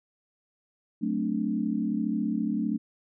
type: chord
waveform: sine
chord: D dominant seventh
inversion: first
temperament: equal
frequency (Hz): 185 / 220 / 261.6 / 293.7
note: F#3 / A3 / C4 / D4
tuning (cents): 0 / 0 / 0 / 0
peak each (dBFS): -33 / -28 / -34 / -31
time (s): 1.01-2.78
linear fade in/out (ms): 20
effects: none